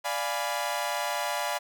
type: chord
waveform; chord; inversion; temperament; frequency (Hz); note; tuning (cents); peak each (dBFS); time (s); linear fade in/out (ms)
sawtooth; D diminished seventh; none; equal; 587.3 / 698.5 / 830.6 / 987.8; D5 / F5 / Ab5 / Cb6; 0 / 0 / 0 / 0; -30; 0.04-1.59; 20
effects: none